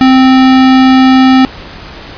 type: tone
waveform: square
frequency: 261 Hz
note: C4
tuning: 4 cents flat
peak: -3 dBFS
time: 0.01-1.45 s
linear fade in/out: 0 ms
effects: pink hiss -28 dBFS RMS until 2.17 s + resampled to 11025 Hz